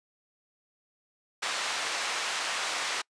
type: band-pass noise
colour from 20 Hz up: pink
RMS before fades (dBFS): -32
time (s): 1.42-3.02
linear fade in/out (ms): 10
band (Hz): 950 to 6600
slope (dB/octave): 12
effects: noise-tail reverb RT60 0.1 s tail -26 dB re dry + resampled to 22050 Hz

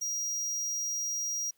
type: tone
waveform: square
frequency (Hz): 5720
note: F8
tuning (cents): +41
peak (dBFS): -31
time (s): 0.01-1.51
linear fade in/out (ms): 10
effects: white hiss -71 dBFS RMS until 1.57 s

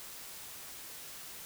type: silence
effects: white hiss -47 dBFS RMS until 1.45 s

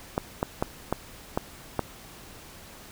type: clicks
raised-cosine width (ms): 1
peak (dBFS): -10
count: 6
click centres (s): 0.179 / 0.429 / 0.625 / 0.926 / 1.375 / 1.793
effects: pink hiss -47 dBFS RMS until 2.91 s

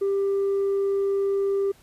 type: tone with tanh clipping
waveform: triangle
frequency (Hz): 395.1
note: G4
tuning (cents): +14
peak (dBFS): -21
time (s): 0.01-1.72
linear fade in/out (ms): 10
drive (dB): 6
effects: pink hiss -56 dBFS RMS until 1.82 s + resampled to 32000 Hz

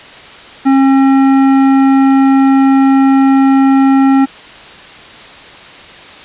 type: tone with hard clipping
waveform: sine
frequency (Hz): 270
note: C#4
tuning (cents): -45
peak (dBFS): -7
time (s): 0.65-4.26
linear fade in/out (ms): 20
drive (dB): 12
effects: white hiss -33 dBFS RMS until 6.24 s + resampled to 8000 Hz

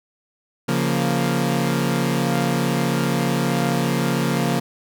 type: chord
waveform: sawtooth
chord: Bb minor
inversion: first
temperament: equal with one note detuned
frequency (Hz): 139.39 / 174.61 / 233.1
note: Db3 / F3 / Bb3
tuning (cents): +10 / 0 / 0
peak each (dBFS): -19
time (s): 0.68-4.6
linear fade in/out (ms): 10
effects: none

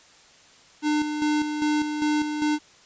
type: tone with tremolo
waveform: square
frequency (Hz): 300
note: D4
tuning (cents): +37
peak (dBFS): -21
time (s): 0.82-2.59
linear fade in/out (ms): 50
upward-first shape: square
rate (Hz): 2.5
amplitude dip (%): 50
effects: white hiss -53 dBFS RMS until 2.85 s + resampled to 16000 Hz

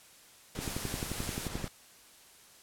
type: noise with tremolo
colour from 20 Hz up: pink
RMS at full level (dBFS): -41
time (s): 0.55-1.68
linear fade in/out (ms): 0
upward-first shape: sine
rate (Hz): 3.2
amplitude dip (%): 35
type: click train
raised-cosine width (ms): 3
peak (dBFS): -22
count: 13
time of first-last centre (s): 0.59-1.643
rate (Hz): 11.4
type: noise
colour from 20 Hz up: white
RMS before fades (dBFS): -40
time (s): 0.6-1.49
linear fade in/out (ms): 20
effects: white hiss -57 dBFS RMS until 2.62 s + low-pass 12000 Hz 12 dB/octave

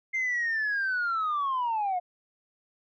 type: linear sweep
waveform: sine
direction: down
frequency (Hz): 2106 to 698.5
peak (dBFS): -24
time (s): 0.13-2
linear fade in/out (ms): 20
effects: tanh soft clip ceiling -23 dBFS

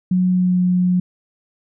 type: tone with pitch glide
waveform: sine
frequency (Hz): 182.7 to 180.6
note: F#3 to F#3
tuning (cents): -22 to -42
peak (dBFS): -13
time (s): 0.11-1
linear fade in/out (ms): 5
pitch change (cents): -20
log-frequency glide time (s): 0.3-0.6
effects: none

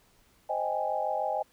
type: chord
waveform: sine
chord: Ab major seventh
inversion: first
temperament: equal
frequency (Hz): 523.3 / 622.3 / 784 / 830.6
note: C5 / Eb5 / G5 / Ab5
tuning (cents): 0 / 0 / 0 / 0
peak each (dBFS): -36 / -32 / -33 / -32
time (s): 0.49-1.43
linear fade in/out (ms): 10
effects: pink hiss -64 dBFS RMS until 1.52 s

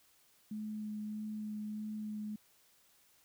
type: tone with vibrato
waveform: sine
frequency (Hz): 212.8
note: G#3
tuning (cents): +42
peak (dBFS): -38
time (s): 0.51-2.36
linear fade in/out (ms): 5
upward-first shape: sine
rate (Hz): 1.6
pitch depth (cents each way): 11
effects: white hiss -68 dBFS RMS until 3.24 s

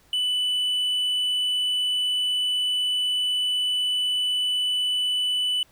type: tone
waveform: triangle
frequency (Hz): 2984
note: F#7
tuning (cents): +14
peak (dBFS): -20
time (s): 0.13-5.63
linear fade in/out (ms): 2
effects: pink hiss -59 dBFS RMS until 5.71 s

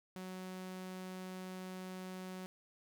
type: tone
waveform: sawtooth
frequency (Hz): 185.5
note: F#3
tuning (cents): +5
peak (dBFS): -40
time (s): 0.16-2.46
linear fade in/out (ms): 0
effects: none

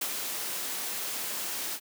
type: noise with ADSR envelope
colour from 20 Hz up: white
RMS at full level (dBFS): -30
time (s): 0.01-1.8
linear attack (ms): 7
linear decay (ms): 54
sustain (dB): -4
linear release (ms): 58
effects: high-pass 200 Hz 12 dB/octave

